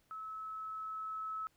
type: tone with level ramp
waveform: sine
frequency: 1297 Hz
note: E6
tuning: 28 cents flat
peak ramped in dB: -42 to -37 dBFS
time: 0.11-1.47 s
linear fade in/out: 0 ms
effects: pink hiss -73 dBFS RMS until 1.56 s